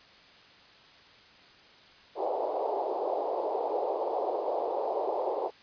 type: band-pass noise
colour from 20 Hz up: pink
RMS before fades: -31 dBFS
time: 2.15-5.51 s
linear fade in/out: 50 ms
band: 390 to 900 Hz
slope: 48 dB/octave
effects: white hiss -55 dBFS RMS until 5.62 s + resampled to 11025 Hz